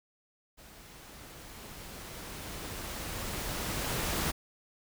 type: noise with level ramp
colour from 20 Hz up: pink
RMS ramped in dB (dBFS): -53 to -31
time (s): 0.57-4.32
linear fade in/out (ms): 20
effects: none